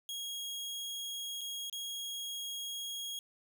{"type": "tone with dropouts", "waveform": "sawtooth", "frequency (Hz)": 3289, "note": "G#7", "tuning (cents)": -18, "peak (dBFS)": -35, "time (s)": [0.09, 3.19], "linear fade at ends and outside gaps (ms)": 1, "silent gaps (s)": [[1.41, 1.414], [1.698, 1.727]], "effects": []}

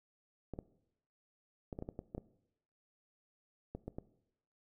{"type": "clicks", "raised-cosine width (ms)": 2, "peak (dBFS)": -28, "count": 12, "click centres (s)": [0.537, 0.589, 1.728, 1.789, 1.824, 1.889, 1.991, 2.149, 2.18, 3.75, 3.88, 3.985], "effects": ["noise-tail reverb RT60 0.8 s tail -18 dB re dry"]}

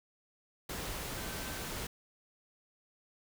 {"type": "tone in noise", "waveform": "sine", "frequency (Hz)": 1545, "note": "G6", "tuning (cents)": -26, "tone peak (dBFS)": -51, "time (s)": [1.16, 1.68], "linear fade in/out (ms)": 5, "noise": "pink", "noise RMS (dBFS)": -40, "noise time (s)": [0.69, 1.87], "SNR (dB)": -14, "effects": []}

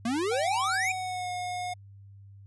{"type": "exponential sweep", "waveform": "square", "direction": "up", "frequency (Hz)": [220, 2489], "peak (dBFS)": -27, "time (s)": [0.05, 0.92], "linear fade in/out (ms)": 5}
{"type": "tone with pitch glide", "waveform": "square", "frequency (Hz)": [769, 721.7], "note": ["G5", "F#5"], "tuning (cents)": [-33, -43], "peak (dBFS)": -32, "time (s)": [0.31, 1.74], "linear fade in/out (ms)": 10, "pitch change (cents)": -110, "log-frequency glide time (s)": [0.64, 1.3]}
{"effects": ["added 99 Hz sine -47 dBFS peak until 2.46 s", "resampled to 24000 Hz"]}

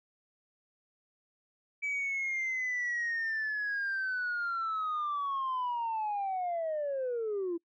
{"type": "linear sweep", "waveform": "sine", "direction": "down", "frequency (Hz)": [2300, 329.6], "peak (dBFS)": -29, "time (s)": [1.82, 7.58], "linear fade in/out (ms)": 20, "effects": ["noise-tail reverb RT60 0.1 s tail -25 dB re dry", "tanh soft clip ceiling -28 dBFS"]}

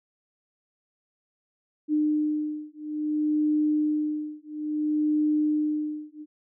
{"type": "beating tone pair", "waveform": "sine", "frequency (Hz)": [302.4, 302.99], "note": ["D#4", "D#4"], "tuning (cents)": [-49, -46], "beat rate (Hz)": 0.59, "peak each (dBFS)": -26, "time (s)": [1.88, 6.26], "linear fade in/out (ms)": 50, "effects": []}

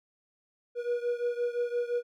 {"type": "beating tone pair", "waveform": "triangle", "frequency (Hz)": [479.8, 485.6], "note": ["A#4", "B4"], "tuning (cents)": [50, -29], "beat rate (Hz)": 5.8, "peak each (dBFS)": [-28, -31], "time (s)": [0.75, 2.03], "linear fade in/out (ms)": 50, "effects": []}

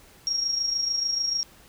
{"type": "tone with amplitude modulation", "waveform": "sine", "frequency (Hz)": 5588, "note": "F8", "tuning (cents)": 0, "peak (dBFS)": -21, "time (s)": [0.27, 1.43], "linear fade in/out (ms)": 0, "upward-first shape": "sine", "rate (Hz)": 26.8, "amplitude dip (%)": 55, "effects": ["pink hiss -53 dBFS RMS until 1.68 s"]}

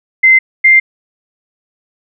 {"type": "tone pair in turn", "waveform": "sine", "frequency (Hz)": [2070, 2098], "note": ["C7", "C7"], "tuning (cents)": [-19, 4], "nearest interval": "unison", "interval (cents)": 23, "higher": "second", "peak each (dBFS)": -3, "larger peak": "neither", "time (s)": [[0.23, 0.39], [0.64, 0.8]], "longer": "neither", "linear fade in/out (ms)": 10, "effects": []}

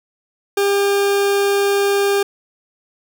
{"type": "tone", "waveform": "40% pulse", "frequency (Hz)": 400.6, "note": "G4", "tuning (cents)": 38, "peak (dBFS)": -13, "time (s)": [0.57, 2.23], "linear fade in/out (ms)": 5, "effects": []}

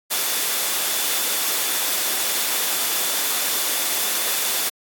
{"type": "tone in noise", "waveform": "sine", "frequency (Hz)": 3503, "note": "A7", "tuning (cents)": -8, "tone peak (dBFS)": -33, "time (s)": [0.1, 4.7], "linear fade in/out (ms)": 20, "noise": "white", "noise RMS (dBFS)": -22, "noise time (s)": [0.1, 4.7], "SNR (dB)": -14, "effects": ["high-pass 300 Hz 12 dB/octave", "AAC 64 kbps"]}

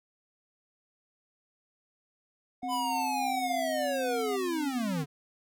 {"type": "tone with tremolo", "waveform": "triangle", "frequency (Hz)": 730, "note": "F#5", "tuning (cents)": -24, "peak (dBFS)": -30, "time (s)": [2.62, 4.37], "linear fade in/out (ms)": 20, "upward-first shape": "triangle", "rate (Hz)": 3.5, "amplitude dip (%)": 50}
{"type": "tone", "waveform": "sine", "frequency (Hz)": 261.6, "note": "C4", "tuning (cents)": 0, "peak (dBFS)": -36, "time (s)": [2.63, 5.04], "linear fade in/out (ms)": 0}
{"type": "linear sweep", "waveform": "square", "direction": "down", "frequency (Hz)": [1011, 138], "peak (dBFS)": -30, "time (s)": [2.68, 5.06], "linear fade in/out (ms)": 50}
{"effects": []}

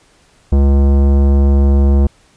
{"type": "tone with tanh clipping", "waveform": "sine", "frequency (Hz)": 69.5, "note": "C#2", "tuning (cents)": 5, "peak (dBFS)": -9, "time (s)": [0.52, 2.07], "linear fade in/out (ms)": 5, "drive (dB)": 17, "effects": ["pink hiss -51 dBFS RMS until 2.36 s", "resampled to 22050 Hz"]}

